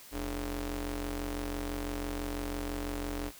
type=ring-modulated tone; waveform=sawtooth; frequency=126 Hz; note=B2; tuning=35 cents sharp; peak=-27 dBFS; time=0.11-3.32 s; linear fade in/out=50 ms; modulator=166 Hz; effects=white hiss -52 dBFS RMS until 3.39 s